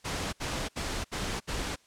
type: noise bursts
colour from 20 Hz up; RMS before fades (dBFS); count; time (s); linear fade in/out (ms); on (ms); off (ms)
pink; -33; 5; 0.04-1.762; 20; 290; 68
effects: white hiss -63 dBFS RMS until 1.86 s + low-pass 8000 Hz 12 dB/octave